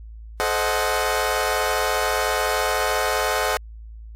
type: chord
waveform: 20% pulse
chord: A diminished seventh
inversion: none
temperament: equal with one note detuned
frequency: 432.9 / 523.3 / 622.3 / 740 Hz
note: A4 / C5 / Eb5 / Gb5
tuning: -28 / 0 / 0 / 0 cents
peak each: -21 dBFS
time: 0.4-3.57 s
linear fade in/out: 0 ms
effects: added 55 Hz sine -36 dBFS peak until 4.15 s + AAC 48 kbps